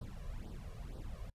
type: noise with flanger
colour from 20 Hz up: brown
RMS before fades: -45 dBFS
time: 0.01-1.3 s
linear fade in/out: 5 ms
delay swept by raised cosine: 0.21 to 1.81 ms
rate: 2.1 Hz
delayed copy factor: +0.85
effects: noise-tail reverb RT60 0.1 s tail -25 dB re dry + resampled to 32000 Hz